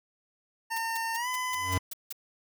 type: tone with pitch glide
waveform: 25% pulse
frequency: 909 to 1008.6 Hz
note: A#5 to B5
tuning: -44 to +36 cents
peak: -26 dBFS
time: 0.7-1.79 s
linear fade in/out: 20 ms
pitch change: +180 cents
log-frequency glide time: 1.15-1.28 s
type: noise bursts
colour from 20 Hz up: blue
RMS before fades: -36 dBFS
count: 8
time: 0.76-2.126 s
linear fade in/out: 5 ms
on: 22 ms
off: 170 ms
type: tone with exponential growth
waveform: square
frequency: 92.4 Hz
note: F#2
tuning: 2 cents flat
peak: -24 dBFS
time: 1.51-1.78 s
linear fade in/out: 5 ms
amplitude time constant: 57 ms
effects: none